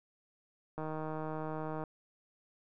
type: click train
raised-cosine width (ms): 1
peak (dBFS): -26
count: 166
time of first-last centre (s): 0.78-1.838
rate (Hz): 156
effects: none